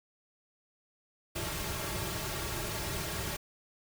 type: noise with comb filter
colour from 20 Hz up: pink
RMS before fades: -36 dBFS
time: 1.35-3.37 s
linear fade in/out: 10 ms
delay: 4 ms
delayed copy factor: -0.75
effects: none